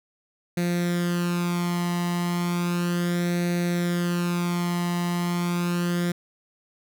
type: tone with flanger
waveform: sawtooth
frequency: 174.61 Hz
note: F3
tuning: in tune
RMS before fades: -25 dBFS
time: 0.57-6.12 s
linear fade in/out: 5 ms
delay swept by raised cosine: 0.48 to 1.01 ms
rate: 0.34 Hz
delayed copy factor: +0.7
effects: none